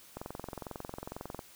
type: click train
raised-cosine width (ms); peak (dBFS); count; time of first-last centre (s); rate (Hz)
1; -25; 28; 0.17-1.392; 22.1
effects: white hiss -56 dBFS RMS until 1.55 s